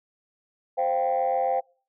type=chord; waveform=sine; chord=C suspended fourth; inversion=none; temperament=just; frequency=523.3 / 697.7 / 784.9 Hz; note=C5 / F5 / G5; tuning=0 / -2 / +2 cents; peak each=-25 / -26 / -24 dBFS; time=0.77-1.61 s; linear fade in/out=20 ms; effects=noise-tail reverb RT60 0.4 s tail -26 dB re dry + tanh soft clip ceiling -16 dBFS